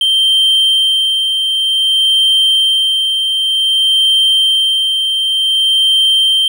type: tone with tremolo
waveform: triangle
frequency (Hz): 3139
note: G7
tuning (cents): +2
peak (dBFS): -6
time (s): 0.01-6.48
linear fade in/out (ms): 2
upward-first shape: sine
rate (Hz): 0.54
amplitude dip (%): 40
effects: none